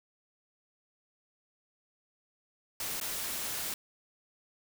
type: noise with dropouts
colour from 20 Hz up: white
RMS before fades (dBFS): -36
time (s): 2.8-3.74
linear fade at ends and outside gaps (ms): 2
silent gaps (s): 3.001-3.012
effects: none